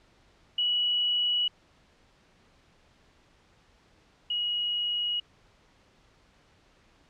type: tone pair in turn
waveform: sine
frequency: 2932 / 2900 Hz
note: F#7 / F#7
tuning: -16 / -35 cents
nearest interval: unison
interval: 19 cents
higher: first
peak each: -23 / -26 dBFS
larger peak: first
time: 0.58-1.48 / 4.3-5.2 s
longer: neither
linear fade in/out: 5 ms
effects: pink hiss -62 dBFS RMS until 7.09 s + low-pass 5000 Hz 12 dB/octave